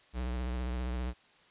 square tone with vibrato, 61.8 Hz, B1, 2 cents sharp, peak -33 dBFS, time 0.13-1.14 s, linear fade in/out 50 ms, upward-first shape triangle, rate 15 Hz, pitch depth 82 cents each way, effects white hiss -62 dBFS RMS until 1.5 s + resampled to 8000 Hz

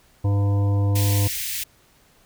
harmonic tone, 100.5 Hz, G2, 44 cents sharp, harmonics 1 / 3 / 5 / 7 / 9 / 10, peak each -17 / -30 / -33 / -39 / -41 / -42 dBFS, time 0.24-1.28 s, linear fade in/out 10 ms
white band-stop noise, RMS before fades -28 dBFS, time 0.95-1.64 s, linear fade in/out 10 ms, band 100 to 1800 Hz, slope 48 dB/octave
effects pink hiss -57 dBFS RMS until 2.25 s

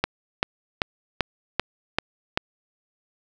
click train, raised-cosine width 0.3 ms, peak -4 dBFS, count 7, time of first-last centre 0.04-2.375 s, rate 2.57 Hz, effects none

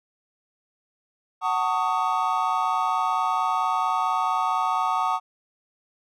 triangle chord, D# half-diminished seventh, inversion first, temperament just, 746.7 / 896 / 1120.1 / 1244.5 Hz, F#5 / A5 / C#6 / D#6, +16 / +31 / +18 / 0 cents, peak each -25 dBFS, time 1.41-5.2 s, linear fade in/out 50 ms, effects none

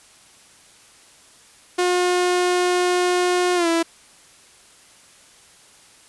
sawtooth tone with pitch glide, 358.6 to 332.7 Hz, F4 to E4, +46 to +16 cents, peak -13 dBFS, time 1.78-3.83 s, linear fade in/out 10 ms, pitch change -130 cents, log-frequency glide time 3.55-3.68 s, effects white hiss -50 dBFS RMS until 6.08 s + resampled to 24000 Hz

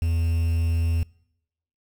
triangle tone with quantisation, 83.2 Hz, E2, 17 cents sharp, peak -18 dBFS, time 0.02-1.03 s, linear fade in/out 0 ms, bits 7, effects noise-tail reverb RT60 0.8 s tail -25 dB re dry

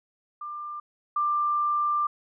sine tone pair in turn, 1192 / 1186.4 Hz, D6 / D6, +25 / +17 cents, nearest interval unison, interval 8 cents, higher first, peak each -33 / -22 dBFS, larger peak second, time 0.41-0.8 / 1.16-2.07 s, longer second, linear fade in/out 5 ms, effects none

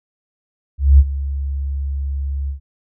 sine tone with ADSR envelope, 69.3 Hz, C#2, in tune, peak -3 dBFS, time 0.78-2.6 s, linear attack 210 ms, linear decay 46 ms, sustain -16 dB, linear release 110 ms, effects none

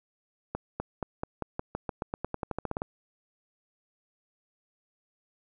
accelerating click train, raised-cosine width 1 ms, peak -17 dBFS, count 19, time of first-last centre 0.55-2.819 s, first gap 250 ms, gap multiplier 0.91, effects none

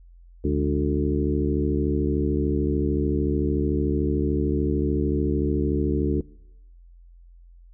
harmonic tone with a mistuned harmonic, 73.5 Hz, D2, 2 cents sharp, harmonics 1 / 2 / 3 / 4 / 5 / 6, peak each -25 / -29 / -29 / -26 / -27 / -31 dBFS, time 0.44-6.21 s, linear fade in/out 5 ms, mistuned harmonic 3, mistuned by -79 cents, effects noise-tail reverb RT60 0.9 s tail -24 dB re dry + added 43 Hz sine -46 dBFS peak until 7.73 s

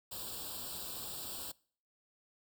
white noise with comb filter, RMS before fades -43 dBFS, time 0.11-1.52 s, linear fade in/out 10 ms, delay 0.24 ms, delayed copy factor +1, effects noise-tail reverb RT60 0.5 s tail -24 dB re dry

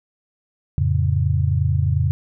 sine chord, F augmented, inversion none, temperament equal, 87.31 / 110 / 138.59 Hz, F2 / A2 / C#3, 0 / 0 / 0 cents, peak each -19 / -22 / -20 dBFS, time 0.78-2.11 s, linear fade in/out 0 ms, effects none

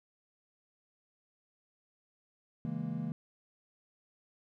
triangle chord, A# half-diminished seventh, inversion first, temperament equal, 138.59 / 164.81 / 207.7 / 233.1 Hz, C#3 / E3 / G#3 / A#3, 0 / 0 / 0 / 0 cents, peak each -40 / -36 / -39 / -37 dBFS, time 2.65-3.12 s, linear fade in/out 0 ms, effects none

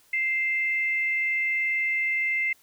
sine tone pair together, 2093 / 2637 Hz, C7 / E7, 0 / 0 cents, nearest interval major third, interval 400 cents, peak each -23 / -34 dBFS, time 0.13-2.53 s, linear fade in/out 5 ms, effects white hiss -60 dBFS RMS until 2.62 s

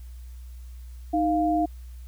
sine tone pair together, 310.9 / 698 Hz, D#4 / F5, -1 / -1 cents, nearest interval octave + major second, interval 1400 cents, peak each -23 dBFS, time 1.13-1.66 s, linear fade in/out 10 ms, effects added 61 Hz sine -38 dBFS peak until 2.07 s + white hiss -60 dBFS RMS until 2.07 s

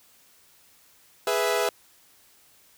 sawtooth chord, E major, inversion first, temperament equal, 415.3 / 493.9 / 659.3 Hz, G#4 / B4 / E5, 0 / 0 / 0 cents, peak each -23 dBFS, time 1.27-1.69 s, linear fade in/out 2 ms, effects white hiss -58 dBFS RMS until 2.77 s

